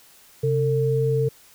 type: tone pair together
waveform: sine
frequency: 133.77 / 450.5 Hz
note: C3 / A4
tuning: +39 / +41 cents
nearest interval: octave + major sixth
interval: 2102 cents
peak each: -21 dBFS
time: 0.43-1.29 s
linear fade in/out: 10 ms
effects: white hiss -52 dBFS RMS until 1.54 s